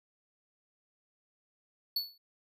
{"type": "tone with exponential decay", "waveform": "square", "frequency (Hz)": 4435, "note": "C#8", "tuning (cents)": 0, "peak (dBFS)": -27, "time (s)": [1.96, 2.18], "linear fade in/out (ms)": 5, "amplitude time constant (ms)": 47, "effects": []}